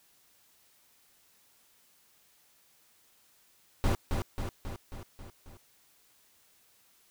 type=noise with echo; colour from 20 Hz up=brown; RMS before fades=-26 dBFS; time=3.84-3.95 s; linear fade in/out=0 ms; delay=270 ms; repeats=6; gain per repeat=-4 dB; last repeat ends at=5.57 s; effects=white hiss -65 dBFS RMS until 7.1 s